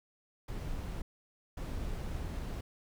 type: noise bursts at uneven times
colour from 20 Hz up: brown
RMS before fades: -38 dBFS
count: 2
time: 0.48-1.02 / 1.57-2.61 s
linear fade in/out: 5 ms
effects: none